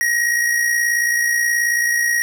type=tone with amplitude modulation; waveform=square; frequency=1892 Hz; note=A#6; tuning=25 cents sharp; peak=-14 dBFS; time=0.01-2.22 s; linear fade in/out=0 ms; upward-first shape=sine; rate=58.6 Hz; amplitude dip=45%; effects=none